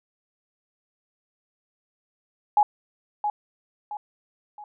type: tone with echo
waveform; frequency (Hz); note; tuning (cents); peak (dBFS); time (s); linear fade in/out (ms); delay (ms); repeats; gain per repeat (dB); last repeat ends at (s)
sine; 836; G#5; +11; -14; 2.57-2.63; 2; 670; 3; -8; 4.64
effects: none